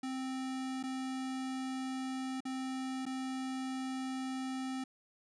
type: tone with dropouts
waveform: square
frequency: 261.6 Hz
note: C4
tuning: in tune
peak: -37 dBFS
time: 0.03-4.84 s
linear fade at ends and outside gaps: 5 ms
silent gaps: 0.829-0.836 / 2.405-2.452 / 3.055-3.063 s
effects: resampled to 22050 Hz + 13-bit